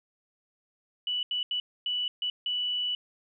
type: tone bursts at uneven times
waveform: sine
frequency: 2960 Hz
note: F#7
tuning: in tune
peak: -27 dBFS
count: 6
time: 1.07-1.23 / 1.31-1.43 / 1.51-1.6 / 1.86-2.08 / 2.22-2.3 / 2.46-2.95 s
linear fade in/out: 2 ms
effects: none